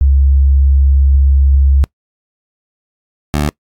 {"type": "tone pair in turn", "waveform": ["sine", "15% pulse"], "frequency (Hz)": [68.4, 73.99], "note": ["C#2", "D2"], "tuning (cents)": [-23, 13], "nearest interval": "minor second", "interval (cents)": 136, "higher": "second", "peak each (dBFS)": -6, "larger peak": "neither", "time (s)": [[0.01, 1.84], [3.34, 3.49]], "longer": "first", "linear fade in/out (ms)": 0, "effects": ["noise-tail reverb RT60 0.1 s tail -24 dB re dry", "AAC 64 kbps"]}